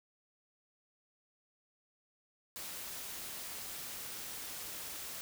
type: noise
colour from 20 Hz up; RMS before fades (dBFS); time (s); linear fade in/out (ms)
white; -44; 2.56-5.21; 0
effects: none